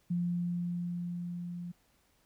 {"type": "tone with level ramp", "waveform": "sine", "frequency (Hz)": 174.61, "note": "F3", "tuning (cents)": 0, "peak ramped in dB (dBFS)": [-28, -38], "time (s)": [0.1, 1.72], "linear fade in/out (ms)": 10, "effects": ["pink hiss -70 dBFS RMS until 2.25 s"]}